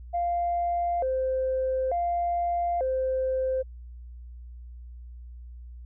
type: tone with vibrato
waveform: sine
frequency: 602 Hz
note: D5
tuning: 43 cents sharp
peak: -23 dBFS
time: 0.13-3.63 s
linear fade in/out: 20 ms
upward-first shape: square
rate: 0.56 Hz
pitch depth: 250 cents each way
effects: tanh soft clip ceiling -19 dBFS + added 60 Hz sine -40 dBFS peak until 5.85 s